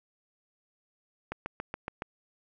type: click train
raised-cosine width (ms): 0.5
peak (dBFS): -19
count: 6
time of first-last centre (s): 1.32-2.021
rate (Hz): 7.13
effects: none